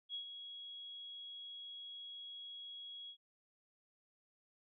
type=tone with ADSR envelope; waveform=sine; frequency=3322 Hz; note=G#7; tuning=in tune; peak=-39 dBFS; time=0.09-3.17 s; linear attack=53 ms; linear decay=100 ms; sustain=-8 dB; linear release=78 ms; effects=none